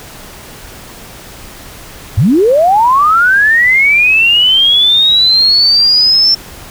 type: linear sweep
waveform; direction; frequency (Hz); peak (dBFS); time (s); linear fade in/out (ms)
sine; up; 81.5 to 5400; -5; 2.17-6.35; 10
effects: pink hiss -32 dBFS RMS until 6.7 s